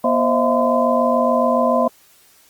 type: tone cluster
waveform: sine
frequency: 242 / 526 / 632 / 679 / 1022 Hz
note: B3 / C5 / D#5 / F5 / C6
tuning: -35 / +9 / +27 / -49 / -41 cents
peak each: -20 dBFS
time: 0.04-1.88 s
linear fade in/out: 5 ms
effects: white hiss -52 dBFS RMS until 2.49 s + Opus 24 kbps